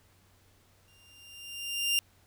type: tone with exponential growth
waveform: sawtooth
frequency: 2794 Hz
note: F7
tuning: in tune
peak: -20 dBFS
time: 0.88-1.99 s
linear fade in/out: 0 ms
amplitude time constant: 240 ms
effects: added 94 Hz sine -65 dBFS peak until 2.26 s + pink hiss -65 dBFS RMS until 2.26 s

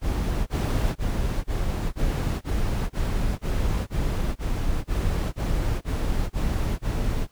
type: noise bursts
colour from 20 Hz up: brown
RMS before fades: -24 dBFS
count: 15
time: 0.01-7.274 s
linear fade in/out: 50 ms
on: 460 ms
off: 26 ms
effects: pink hiss -62 dBFS RMS until 7.31 s

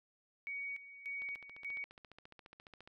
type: tone with tremolo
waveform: sine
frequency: 2246 Hz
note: C#7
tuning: 22 cents sharp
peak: -39 dBFS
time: 0.47-1.84 s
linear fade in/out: 0 ms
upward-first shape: square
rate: 1.7 Hz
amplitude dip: 75%
type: click train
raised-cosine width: 0.3 ms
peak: -38 dBFS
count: 25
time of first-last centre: 1.22-2.875 s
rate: 14.5 Hz
effects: none

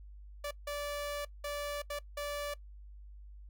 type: tone bursts at uneven times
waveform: sawtooth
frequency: 581 Hz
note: D5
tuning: 19 cents flat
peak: -32 dBFS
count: 5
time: 0.44-0.51 / 0.67-1.25 / 1.44-1.82 / 1.9-1.99 / 2.17-2.54 s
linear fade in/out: 5 ms
effects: noise-tail reverb RT60 0.1 s tail -20 dB re dry + added 50 Hz sine -48 dBFS peak until 3.49 s

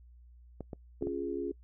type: clicks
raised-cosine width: 2 ms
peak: -26 dBFS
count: 4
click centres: 0.607 / 0.732 / 1.025 / 1.071 s
type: chord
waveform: sine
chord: Db major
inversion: none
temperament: equal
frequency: 277.2 / 349.2 / 415.3 Hz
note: Db4 / F4 / Ab4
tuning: 0 / 0 / 0 cents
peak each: -38 / -36 / -37 dBFS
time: 1.01-1.52 s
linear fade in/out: 5 ms
effects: noise-tail reverb RT60 0.1 s tail -25 dB re dry + added 60 Hz sine -53 dBFS peak until 1.63 s

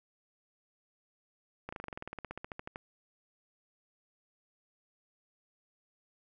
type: slowing click train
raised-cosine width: 0.5 ms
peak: -25 dBFS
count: 20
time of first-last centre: 1.69-2.759 s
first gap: 35 ms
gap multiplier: 1.05
effects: none

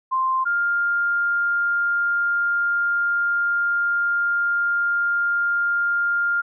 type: tone pair in turn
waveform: sine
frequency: 1046 / 1402.7 Hz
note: C6 / F6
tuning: -1 / +7 cents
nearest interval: perfect fourth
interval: 508 cents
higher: second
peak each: -18 / -18 dBFS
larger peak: neither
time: 0.11-0.45 / 0.45-6.42 s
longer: second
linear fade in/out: 20 ms
effects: none

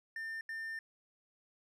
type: tone bursts at uneven times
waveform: triangle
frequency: 1800 Hz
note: A6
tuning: 39 cents sharp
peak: -37 dBFS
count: 2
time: 0.16-0.41 / 0.49-0.79 s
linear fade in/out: 2 ms
effects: none

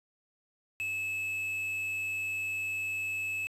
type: tone with quantisation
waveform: triangle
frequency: 2600 Hz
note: E7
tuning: 24 cents flat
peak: -30 dBFS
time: 0.8-3.47 s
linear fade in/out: 0 ms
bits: 7
effects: resampled to 32000 Hz

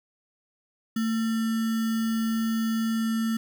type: tone with sample-and-hold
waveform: sine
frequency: 224.7 Hz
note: A3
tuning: 37 cents sharp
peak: -23 dBFS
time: 0.96-3.37 s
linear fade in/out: 5 ms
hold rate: 1575 Hz
effects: none

